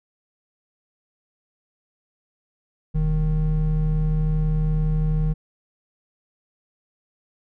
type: tone pair together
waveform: triangle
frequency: 41.2 / 155.56 Hz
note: E1 / D#3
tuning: 0 / 0 cents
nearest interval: octave + major seventh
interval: 2300 cents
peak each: -19 dBFS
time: 2.94-5.34 s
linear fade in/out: 20 ms
effects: none